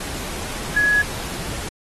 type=tone in noise; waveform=sine; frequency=1682 Hz; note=G#6; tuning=22 cents sharp; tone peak=-14 dBFS; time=0.76-1.02 s; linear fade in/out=5 ms; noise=pink; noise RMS=-30 dBFS; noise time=0-1.69 s; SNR=+13 dB; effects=AAC 32 kbps